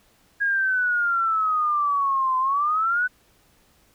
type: exponential two-way sweep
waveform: sine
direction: down then up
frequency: 1645 to 1025 to 1511 Hz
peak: -19 dBFS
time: 0.4-3.08 s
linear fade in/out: 20 ms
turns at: 2.38 s
effects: pink hiss -60 dBFS RMS until 3.94 s